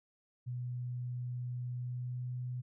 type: tone with pitch glide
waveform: sine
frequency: 123.47 to 124.76 Hz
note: B2 to B2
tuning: 0 to +18 cents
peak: -36 dBFS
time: 0.46-2.62 s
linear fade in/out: 20 ms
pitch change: +18 cents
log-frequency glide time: 1.74-2.33 s
effects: none